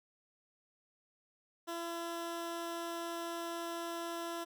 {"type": "tone", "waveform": "15% pulse", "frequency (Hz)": 338, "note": "E4", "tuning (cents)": 43, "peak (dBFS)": -32, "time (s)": [1.67, 4.45], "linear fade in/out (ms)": 20, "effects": []}